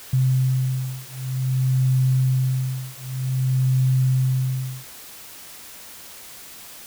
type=beating tone pair; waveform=sine; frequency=129.6 / 130.13 Hz; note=C3 / C3; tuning=-16 / -9 cents; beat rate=0.53 Hz; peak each=-21 dBFS; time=0.13-4.86 s; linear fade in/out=5 ms; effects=white hiss -41 dBFS RMS until 6.86 s